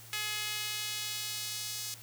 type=tone with high-pass filter sweep; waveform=sawtooth; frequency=421.9 Hz; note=G#4; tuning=27 cents sharp; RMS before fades=-37 dBFS; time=0.13-1.94 s; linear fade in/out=0 ms; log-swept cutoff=2300 to 5100 Hz; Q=1.1; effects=added 114 Hz sine -54 dBFS peak until 2.02 s + white hiss -52 dBFS RMS until 2.02 s